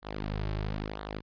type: tone with flanger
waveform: sawtooth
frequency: 51.91 Hz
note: G#1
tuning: in tune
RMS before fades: -35 dBFS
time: 0.02-1.22 s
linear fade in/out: 50 ms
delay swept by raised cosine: 0.38 to 4.18 ms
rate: 1 Hz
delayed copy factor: -0.75
effects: resampled to 11025 Hz